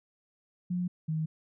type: tone pair in turn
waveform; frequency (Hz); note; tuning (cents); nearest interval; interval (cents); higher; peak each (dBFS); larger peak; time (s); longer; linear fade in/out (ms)
sine; 178.6 / 157.79; F3 / D#3; +39 / +25; major second; 214; first; -28; neither; 0.7-0.88 / 1.08-1.26; neither; 10
effects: none